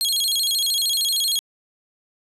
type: tone with vibrato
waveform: sawtooth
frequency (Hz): 3732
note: A#7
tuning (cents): +1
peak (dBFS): -16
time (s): 0.01-1.39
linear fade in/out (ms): 0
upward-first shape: square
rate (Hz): 13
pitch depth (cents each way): 210
effects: resampled to 32000 Hz